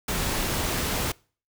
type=noise; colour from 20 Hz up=pink; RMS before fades=-27 dBFS; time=0.08-1.12 s; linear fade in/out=5 ms; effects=noise-tail reverb RT60 0.4 s tail -24 dB re dry